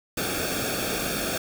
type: noise with comb filter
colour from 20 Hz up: pink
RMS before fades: -28 dBFS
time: 0.17-1.38 s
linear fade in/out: 5 ms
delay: 1 ms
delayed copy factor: -0.8
effects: none